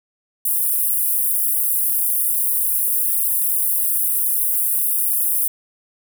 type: high-pass noise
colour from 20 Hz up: pink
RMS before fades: -19 dBFS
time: 0.45-5.48 s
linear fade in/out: 5 ms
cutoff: 10000 Hz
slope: 48 dB/octave
effects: none

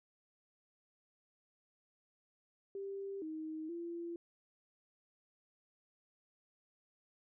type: tone with pitch steps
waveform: sine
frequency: 393.7 / 314.3 / 340.6 Hz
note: G4 / D#4 / F4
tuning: +8 / +18 / -43 cents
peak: -40 dBFS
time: 2.75-4.16 s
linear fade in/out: 2 ms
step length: 470 ms
effects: none

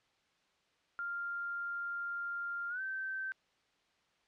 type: tone with pitch glide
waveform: sine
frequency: 1396 to 1549 Hz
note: F6 to G6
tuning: -1 to -21 cents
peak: -36 dBFS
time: 0.99-3.32 s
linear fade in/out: 0 ms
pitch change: +180 cents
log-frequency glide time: 2.69-2.81 s
effects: white hiss -73 dBFS RMS until 4.27 s + low-pass 4000 Hz 12 dB/octave

